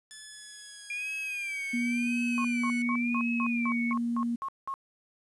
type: exponential sweep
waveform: 5% pulse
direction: down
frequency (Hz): 1732 to 1480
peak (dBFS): -33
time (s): 0.11-2.82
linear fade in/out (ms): 0
type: tone with vibrato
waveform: sine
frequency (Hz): 2385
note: D7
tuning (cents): +26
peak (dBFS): -32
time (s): 0.9-3.93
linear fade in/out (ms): 2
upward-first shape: sine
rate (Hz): 0.93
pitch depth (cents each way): 130
type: tone with pitch glide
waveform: sine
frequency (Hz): 240 to 236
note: B3 to A#3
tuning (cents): -49 to +22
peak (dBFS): -27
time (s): 1.73-4.36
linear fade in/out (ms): 10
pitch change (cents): -29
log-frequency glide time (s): 3.03-3.19
type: tone bursts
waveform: sine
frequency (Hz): 1085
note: C#6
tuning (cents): -37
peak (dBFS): -31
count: 10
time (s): 2.38-4.74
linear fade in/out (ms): 0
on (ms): 65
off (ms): 190
effects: resampled to 24000 Hz + 10-bit